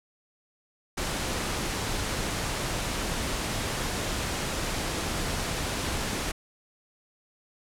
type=noise; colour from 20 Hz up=pink; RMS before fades=-30 dBFS; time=0.97-6.32 s; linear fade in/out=10 ms; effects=low-pass 10000 Hz 12 dB/octave